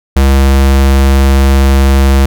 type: tone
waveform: square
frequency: 67.8 Hz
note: C#2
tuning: 38 cents flat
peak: -5 dBFS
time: 0.16-2.26 s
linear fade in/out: 5 ms
effects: none